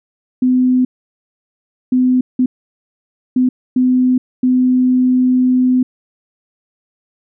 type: tone bursts at uneven times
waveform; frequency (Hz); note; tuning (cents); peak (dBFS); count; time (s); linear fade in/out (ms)
sine; 253.5; B3; +45; -9; 6; 0.42-0.85 / 1.92-2.21 / 2.39-2.46 / 3.36-3.49 / 3.76-4.18 / 4.43-5.83; 5
effects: none